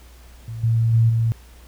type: tone with level steps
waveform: sine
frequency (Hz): 114.2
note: A#2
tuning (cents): -35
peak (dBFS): -28 / -15 / -12 / -16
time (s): 0.48-1.32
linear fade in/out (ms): 0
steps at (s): 0.63 / 0.93 / 1.09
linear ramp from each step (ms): 10
effects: added 60 Hz sine -43 dBFS peak until 1.67 s + pink hiss -51 dBFS RMS until 1.67 s